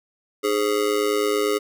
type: tone with amplitude modulation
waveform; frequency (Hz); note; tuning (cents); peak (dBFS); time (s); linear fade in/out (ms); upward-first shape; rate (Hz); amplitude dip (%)
square; 415.3; G#4; 0; -16; 0.43-1.59; 20; sine; 109; 90
effects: none